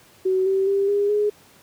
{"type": "tone with pitch steps", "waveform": "sine", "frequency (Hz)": [375.7, 385.6, 395.7, 406.2, 416.9], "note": ["F#4", "G4", "G4", "G#4", "G#4"], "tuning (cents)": [26, -28, 16, -38, 7], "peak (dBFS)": -17, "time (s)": [0.25, 1.3], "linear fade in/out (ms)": 10, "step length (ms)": 210, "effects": ["pink hiss -52 dBFS RMS until 1.62 s", "high-pass 100 Hz 12 dB/octave"]}